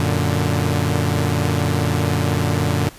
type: chord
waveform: sawtooth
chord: Gb augmented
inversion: none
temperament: equal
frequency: 92.5 / 116.54 / 146.83 Hz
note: Gb2 / Bb2 / D3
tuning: 0 / 0 / 0 cents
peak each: -17 / -18 / -17 dBFS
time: 0-2.89 s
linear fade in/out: 0 ms
effects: pink hiss -42 dBFS RMS until 2.98 s + resampled to 32000 Hz